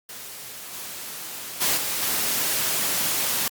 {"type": "noise with level steps", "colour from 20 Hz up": "white", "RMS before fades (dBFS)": [-38, -35, -22, -27, -24], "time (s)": [0.09, 3.48], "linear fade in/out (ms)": 2, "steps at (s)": [0.72, 1.6, 1.76, 2.01], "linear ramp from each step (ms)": 20, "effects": ["high-pass 100 Hz 12 dB/octave", "Opus 48 kbps"]}